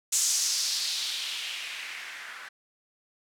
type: noise with low-pass filter sweep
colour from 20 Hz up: violet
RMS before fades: -31 dBFS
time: 0.12-2.49 s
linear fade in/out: 10 ms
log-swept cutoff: 7200 to 1500 Hz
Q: 2.4
effects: none